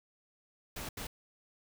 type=noise bursts at uneven times; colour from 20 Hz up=pink; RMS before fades=-41 dBFS; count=2; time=0.76-0.89 / 0.97-1.07 s; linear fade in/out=5 ms; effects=none